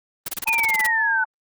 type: noise bursts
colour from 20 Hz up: white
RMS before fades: -26 dBFS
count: 12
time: 0.26-0.867 s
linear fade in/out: 5 ms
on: 24 ms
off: 29 ms
type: tone with vibrato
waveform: sine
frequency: 893 Hz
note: A5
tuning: 25 cents sharp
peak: -25 dBFS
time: 0.46-1.25 s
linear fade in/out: 10 ms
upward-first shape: triangle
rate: 2.1 Hz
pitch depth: 42 cents each way
type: exponential sweep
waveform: sine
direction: down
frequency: 2529 to 1480 Hz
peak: -18 dBFS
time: 0.47-1.24 s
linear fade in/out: 5 ms
effects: Opus 24 kbps